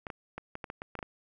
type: clicks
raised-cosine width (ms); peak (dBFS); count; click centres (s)
0.5; -23; 10; 0.068 / 0.102 / 0.38 / 0.554 / 0.642 / 0.701 / 0.819 / 0.953 / 0.99 / 1.028
effects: none